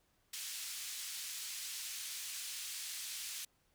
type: band-pass noise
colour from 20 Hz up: white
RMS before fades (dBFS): -44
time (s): 0.33-3.45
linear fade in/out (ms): 5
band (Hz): 2500 to 9300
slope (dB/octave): 12
effects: pink hiss -75 dBFS RMS until 3.74 s